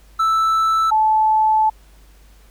triangle / sine tone pair in turn, 1318.5 / 869.4 Hz, E6 / A5, 0 / -21 cents, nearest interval perfect fifth, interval 721 cents, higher first, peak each -12 dBFS, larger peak neither, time 0.19-0.91 / 0.91-1.7 s, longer second, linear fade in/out 10 ms, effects added 50 Hz sine -45 dBFS peak until 2.5 s + pink hiss -54 dBFS RMS until 2.5 s

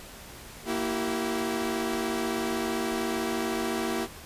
sawtooth chord, E diminished, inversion second, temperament equal with one note detuned, 233.1 / 329.6 / 383.3 Hz, Bb3 / E4 / G4, 0 / 0 / -39 cents, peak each -28 dBFS, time 0.65-4.08 s, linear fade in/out 50 ms, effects pink hiss -45 dBFS RMS until 4.25 s + resampled to 32000 Hz

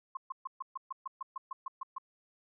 sine tone bursts, 1064 Hz, C6, 29 cents sharp, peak -35 dBFS, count 13, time 0.15-1.983 s, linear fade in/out 5 ms, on 21 ms, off 130 ms, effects none

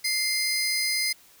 sawtooth tone pair together, 2093 / 4978 Hz, C7 / D#8, 0 / 0 cents, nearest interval octave + minor third, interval 1500 cents, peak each -23 / -24 dBFS, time 0.04-1.13 s, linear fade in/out 10 ms, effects white hiss -55 dBFS RMS until 1.4 s

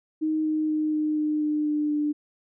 sine tone with pitch steps, 312 / 309.8 / 307.7 / 305.6 / 303.5 / 301.4 / 299.3 / 297.2 Hz, D#4 / D#4 / D#4 / D#4 / D#4 / D4 / D4 / D4, +5 / -7 / -19 / -31 / -43 / +45 / +33 / +21 cents, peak -22 dBFS, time 0.21-2.13 s, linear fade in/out 20 ms, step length 240 ms, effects none

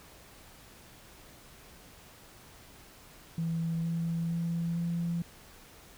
sine tone with pitch steps, 165.2 / 166.83 / 168.48 / 170.14 Hz, E3 / E3 / E3 / F3, +4 / +21 / +38 / -45 cents, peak -28 dBFS, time 3.38-5.22 s, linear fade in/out 2 ms, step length 460 ms, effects tanh soft clip ceiling -24 dBFS + pink hiss -54 dBFS RMS until 5.97 s

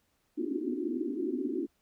white band-pass noise, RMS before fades -33 dBFS, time 0.37-1.67 s, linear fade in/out 20 ms, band 240 to 380 Hz, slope 96 dB/octave, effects pink hiss -74 dBFS RMS until 1.81 s

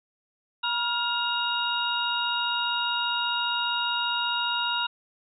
sine tone cluster, 961 / 1407 / 2818 / 3773 Hz, B5 / F6 / F7 / A#7, -48 / +12 / +15 / +20 cents, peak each -30 dBFS, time 0.63-4.87 s, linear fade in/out 10 ms, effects none

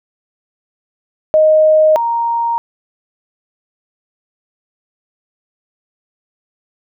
sine tone pair in turn, 622.3 / 932.4 Hz, D#5 / A#5, 0 / 0 cents, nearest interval perfect fifth, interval 700 cents, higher second, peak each -6 / -13 dBFS, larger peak first, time 1.34-1.96 / 1.96-2.58 s, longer neither, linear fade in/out 0 ms, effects none

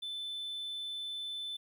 triangle tone, 3520 Hz, A7, in tune, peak -35 dBFS, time 0.02-1.57 s, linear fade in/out 10 ms, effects tanh soft clip ceiling -31 dBFS + 12-bit

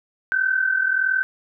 sine tone pair together, 1502.6 / 1544 Hz, F#6 / G6, +26 / -27 cents, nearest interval unison, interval 47 cents, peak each -23 / -19 dBFS, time 0.32-1.23 s, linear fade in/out 0 ms, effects none

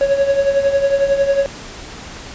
triangle tone with tremolo, 554.4 Hz, C#5, in tune, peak -7 dBFS, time 0.01-1.46 s, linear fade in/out 0 ms, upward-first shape triangle, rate 11 Hz, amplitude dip 75%, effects pink hiss -33 dBFS RMS until 2.34 s + resampled to 16000 Hz

